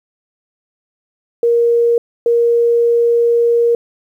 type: tone bursts at uneven times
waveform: sine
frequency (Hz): 470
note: A#4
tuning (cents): +14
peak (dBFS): -9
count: 2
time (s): 1.43-1.98 / 2.26-3.75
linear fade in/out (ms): 2
effects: 8-bit